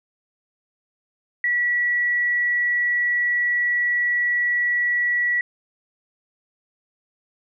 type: tone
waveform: sine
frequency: 1940 Hz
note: B6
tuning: 31 cents flat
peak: -18 dBFS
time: 1.44-5.41 s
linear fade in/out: 2 ms
effects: none